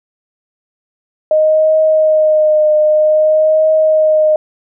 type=tone with vibrato; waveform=sine; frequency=619 Hz; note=D#5; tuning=9 cents flat; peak=-7 dBFS; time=1.31-4.36 s; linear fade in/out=2 ms; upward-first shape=triangle; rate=0.52 Hz; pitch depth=28 cents each way; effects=none